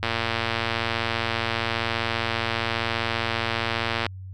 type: click train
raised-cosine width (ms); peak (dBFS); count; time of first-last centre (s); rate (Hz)
0.3; -8; 465; 0.03-4.065; 115
effects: added 94 Hz sine -35 dBFS peak until 4.33 s